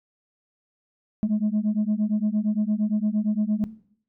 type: beating tone pair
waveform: sine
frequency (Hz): 207.7 / 216.4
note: G#3 / A3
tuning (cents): 0 / -29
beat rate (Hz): 8.7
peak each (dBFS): -22 / -21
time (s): 1.23-3.64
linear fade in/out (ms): 0
effects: noise-tail reverb RT60 0.6 s tail -18 dB re dry + tanh soft clip ceiling -17 dBFS